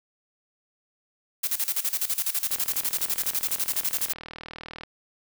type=noise with tremolo; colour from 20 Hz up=blue; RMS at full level=-25 dBFS; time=1.43-4.13 s; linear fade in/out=10 ms; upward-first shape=square; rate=12 Hz; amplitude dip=80%
type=click train; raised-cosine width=0.3 ms; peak=-22 dBFS; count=94; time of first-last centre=2.51-4.835 s; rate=40 Hz
effects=none

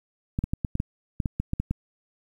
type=clicks; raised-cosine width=5 ms; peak=-13 dBFS; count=12; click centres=0.389 / 0.44 / 0.535 / 0.648 / 0.754 / 0.801 / 1.202 / 1.258 / 1.4 / 1.534 / 1.6 / 1.71 s; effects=9-bit

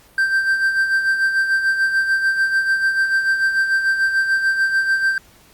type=tone with tremolo; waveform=triangle; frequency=1568 Hz; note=G6; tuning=in tune; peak=-11 dBFS; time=0.18-5.18 s; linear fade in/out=2 ms; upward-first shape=sine; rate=6.8 Hz; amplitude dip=55%; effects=pink hiss -50 dBFS RMS until 5.53 s + Opus 48 kbps

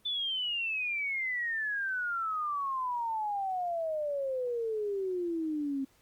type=exponential sweep; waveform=sine; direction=down; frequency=3520 to 265.8 Hz; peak=-30 dBFS; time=0.05-5.85 s; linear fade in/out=10 ms; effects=pink hiss -66 dBFS RMS until 6.01 s + Opus 32 kbps

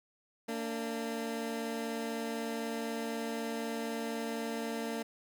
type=tone pair together; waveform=20% pulse; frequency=228.2 / 292.2 Hz; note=A#3 / D4; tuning=-37 / -9 cents; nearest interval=major third; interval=428 cents; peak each=-31 / -36 dBFS; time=0.48-5.03 s; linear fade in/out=10 ms; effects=none

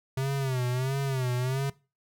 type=tone with vibrato; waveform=square; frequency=130.81 Hz; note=C3; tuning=in tune; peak=-27 dBFS; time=0.17-1.7 s; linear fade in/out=5 ms; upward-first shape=sine; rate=1.5 Hz; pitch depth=99 cents each way; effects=noise-tail reverb RT60 0.3 s tail -20 dB re dry

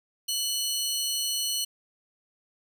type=tone pair together; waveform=20% pulse; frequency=2976 / 4257 Hz; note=F#7 / C8; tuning=+9 / +29 cents; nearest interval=tritone; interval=620 cents; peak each=-24 dBFS; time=0.28-1.65 s; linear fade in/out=10 ms; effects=none

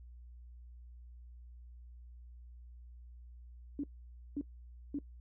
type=tone bursts; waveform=sine; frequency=285.6 Hz; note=D4; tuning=48 cents flat; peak=-33 dBFS; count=3; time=3.79-4.988 s; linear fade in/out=2 ms; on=46 ms; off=530 ms; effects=noise-tail reverb RT60 0.1 s tail -20 dB re dry + added 60 Hz sine -50 dBFS peak until 5.2 s

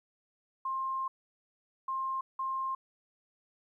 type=tone bursts at uneven times; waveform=sine; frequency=1060 Hz; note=C6; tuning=22 cents sharp; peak=-31 dBFS; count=3; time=0.65-1.08 / 1.88-2.21 / 2.39-2.75 s; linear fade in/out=5 ms; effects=12-bit

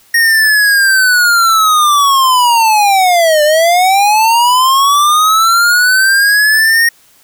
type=linear two-way sweep; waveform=square; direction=down then up; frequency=1864.7 to 591 to 1864.7 Hz; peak=-7 dBFS; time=0.14-6.89 s; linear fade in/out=5 ms; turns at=3.43 s; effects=white hiss -47 dBFS RMS until 7.23 s

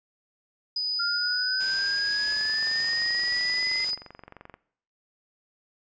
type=tone; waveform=sine; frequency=4978 Hz; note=D#8; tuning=in tune; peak=-25 dBFS; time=0.76-3.95 s; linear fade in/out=5 ms
type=linear sweep; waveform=sine; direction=up; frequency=1386 to 2063 Hz; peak=-28 dBFS; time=0.99-3.85 s; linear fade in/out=10 ms
type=noise with tremolo; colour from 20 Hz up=white; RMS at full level=-38 dBFS; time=1.6-3.91 s; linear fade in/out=5 ms; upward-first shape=triangle; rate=1.8 Hz; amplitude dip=25%
type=click train; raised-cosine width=0.5 ms; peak=-28 dBFS; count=53; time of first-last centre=2.28-4.541 s; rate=23 Hz
effects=noise-tail reverb RT60 0.6 s tail -19 dB re dry + resampled to 16000 Hz

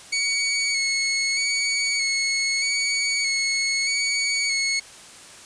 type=tone with vibrato; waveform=20% pulse; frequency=2217 Hz; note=C#7; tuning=in tune; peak=-16 dBFS; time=0.12-4.8 s; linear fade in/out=10 ms; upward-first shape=square; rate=0.8 Hz; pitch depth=23 cents each way; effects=white hiss -44 dBFS RMS until 5.45 s + resampled to 22050 Hz

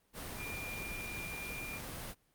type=tone in noise; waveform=sine; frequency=2397 Hz; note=D7; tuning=35 cents sharp; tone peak=-42 dBFS; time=0.36-1.81 s; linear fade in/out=50 ms; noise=pink; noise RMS=-43 dBFS; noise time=0.13-2.15 s; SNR=-2 dB; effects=pink hiss -73 dBFS RMS until 2.34 s + Opus 32 kbps

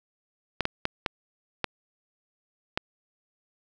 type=clicks; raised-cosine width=0.3 ms; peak=-9 dBFS; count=6; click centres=0.607 / 0.654 / 0.854 / 1.062 / 1.643 / 2.775 s; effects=none

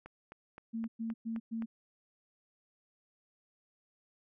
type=click train; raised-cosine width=0.5 ms; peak=-33 dBFS; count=7; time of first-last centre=0.06-1.623 s; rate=3.84 Hz
type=tone bursts; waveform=sine; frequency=226.5 Hz; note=A#3; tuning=50 cents flat; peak=-34 dBFS; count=4; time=0.73-1.66 s; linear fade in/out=20 ms; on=150 ms; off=110 ms
effects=none

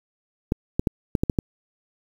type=clicks; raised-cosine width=3 ms; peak=-7 dBFS; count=7; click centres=0.521 / 0.795 / 0.872 / 1.152 / 1.235 / 1.298 / 1.388 s; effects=7-bit

